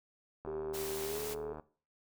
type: click train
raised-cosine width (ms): 1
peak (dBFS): -31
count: 89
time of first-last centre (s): 0.45-1.597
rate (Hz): 76.7
type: tone with pitch glide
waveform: sine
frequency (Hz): 392 to 425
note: G4 to G#4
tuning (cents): 0 to +40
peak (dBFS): -37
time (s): 0.47-1.53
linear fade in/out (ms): 5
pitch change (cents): +140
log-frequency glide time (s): 1.03-1.21
type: noise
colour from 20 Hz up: white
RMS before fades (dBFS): -43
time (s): 0.73-1.35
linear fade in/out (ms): 20
effects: noise-tail reverb RT60 0.4 s tail -18 dB re dry